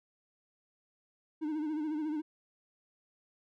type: tone with vibrato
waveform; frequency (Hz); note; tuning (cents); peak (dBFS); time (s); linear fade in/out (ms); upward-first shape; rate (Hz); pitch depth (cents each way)
triangle; 306.7; D#4; -25; -30; 1.41-2.22; 20; sine; 14; 67
effects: none